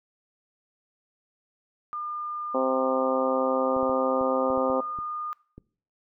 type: tone with pitch glide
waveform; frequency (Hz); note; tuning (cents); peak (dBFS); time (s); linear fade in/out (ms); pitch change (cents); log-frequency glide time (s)
sine; 1206 to 1218.6; D6 to D#6; +46 to -36; -30; 1.93-5.33; 0; +18; 2.98-4.53
type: harmonic tone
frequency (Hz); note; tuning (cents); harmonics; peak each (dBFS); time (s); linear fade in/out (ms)
130.81; C3; 0; 2 / 3 / 4 / 5 / 6 / 7 / 8; -29 / -34 / -25 / -34 / -33 / -35 / -36; 2.54-4.81; 10
type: clicks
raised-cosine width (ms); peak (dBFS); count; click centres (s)
3; -30; 9; 3.765 / 3.83 / 3.896 / 4.212 / 4.503 / 4.576 / 4.701 / 4.988 / 5.58
effects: noise-tail reverb RT60 0.5 s tail -21 dB re dry